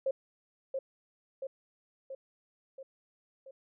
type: tone with echo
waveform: sine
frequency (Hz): 535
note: C5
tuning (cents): +38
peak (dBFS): -27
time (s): 0.06-0.11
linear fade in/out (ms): 5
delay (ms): 680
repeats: 5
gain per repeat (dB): -4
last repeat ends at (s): 3.51
effects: none